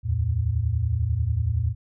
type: tone cluster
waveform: sine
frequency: 71.9 / 82.9 / 112.6 Hz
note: D2 / E2 / A2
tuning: -36 / +10 / +40 cents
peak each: -30 / -24 / -24 dBFS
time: 0.03-1.75 s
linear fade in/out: 50 ms
effects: none